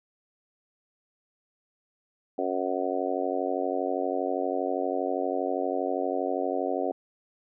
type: harmonic tone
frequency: 92.5 Hz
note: F#2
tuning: in tune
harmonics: 3 / 4 / 5 / 6 / 7 / 8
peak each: -33 / -33 / -33 / -33 / -33 / -33 dBFS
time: 2.38-6.92 s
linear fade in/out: 5 ms
effects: none